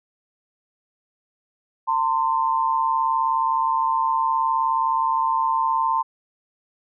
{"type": "tone pair together", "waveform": "sine", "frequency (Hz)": [903.7, 1043], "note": ["A5", "C6"], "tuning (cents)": [46, -6], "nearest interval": "major second", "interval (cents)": 248, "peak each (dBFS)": -21, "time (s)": [1.87, 6.03], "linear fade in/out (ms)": 20, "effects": []}